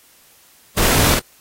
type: noise with echo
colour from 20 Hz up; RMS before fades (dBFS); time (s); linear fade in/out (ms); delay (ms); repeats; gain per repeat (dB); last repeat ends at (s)
pink; -17; 0.77-1.15; 10; 46; 1; -2; 1.196
effects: white hiss -51 dBFS RMS until 1.4 s + AAC 48 kbps